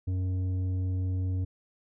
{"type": "tone with tanh clipping", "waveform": "sine", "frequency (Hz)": 92.5, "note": "F#2", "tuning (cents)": 0, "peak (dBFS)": -28, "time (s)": [0.07, 1.45], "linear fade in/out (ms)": 10, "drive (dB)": 8, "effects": []}